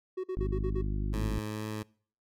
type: tone bursts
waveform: triangle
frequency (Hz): 372.2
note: F#4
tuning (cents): +10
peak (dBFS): -29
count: 6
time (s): 0.17-0.819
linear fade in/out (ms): 10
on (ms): 69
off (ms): 47
type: harmonic tone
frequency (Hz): 50.6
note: G#1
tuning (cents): -44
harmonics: 1 / 2 / 3 / 4 / 5 / 6 / 7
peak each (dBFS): -30 / -36 / -40 / -42 / -44 / -46 / -47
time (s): 0.37-1.39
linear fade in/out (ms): 0
type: tone with vibrato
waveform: 15% pulse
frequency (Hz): 107.4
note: A2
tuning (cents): -41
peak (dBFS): -28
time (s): 1.13-1.83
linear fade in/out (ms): 5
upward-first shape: triangle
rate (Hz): 2.3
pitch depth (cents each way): 11
effects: noise-tail reverb RT60 0.5 s tail -24 dB re dry